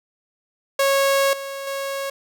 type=tone with level steps; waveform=sawtooth; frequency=550 Hz; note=C#5; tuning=14 cents flat; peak=-12 / -25 / -21 dBFS; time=0.79-2.1 s; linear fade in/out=5 ms; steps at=1.33 / 1.67 s; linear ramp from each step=2 ms; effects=none